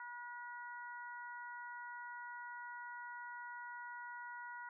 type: harmonic tone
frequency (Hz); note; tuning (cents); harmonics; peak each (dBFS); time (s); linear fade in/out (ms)
482.8; B4; -39; 2 / 3 / 4; -49 / -49 / -55; 0-4.69; 2
effects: none